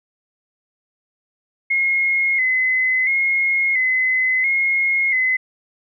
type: tone with vibrato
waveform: sine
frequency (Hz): 2093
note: C7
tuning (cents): 0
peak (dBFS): -15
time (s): 1.7-5.37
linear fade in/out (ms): 10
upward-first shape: square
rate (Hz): 0.73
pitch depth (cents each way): 50
effects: none